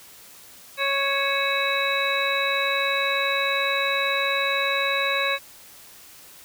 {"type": "harmonic tone with a mistuned harmonic", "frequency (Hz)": 554, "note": "C#5", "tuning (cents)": -1, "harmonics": [1, 2, 3, 4, 5, 7], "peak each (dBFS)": [-28, -28, -28, -28, -28, -28], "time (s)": [0.77, 5.39], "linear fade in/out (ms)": 50, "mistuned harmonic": 5, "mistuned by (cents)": -120, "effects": ["white hiss -47 dBFS RMS until 6.44 s"]}